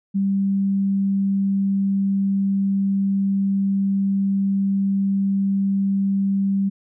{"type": "tone", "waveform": "sine", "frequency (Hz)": 196.2, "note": "G3", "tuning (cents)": 2, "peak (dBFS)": -17, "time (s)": [0.14, 6.7], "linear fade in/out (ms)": 20, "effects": []}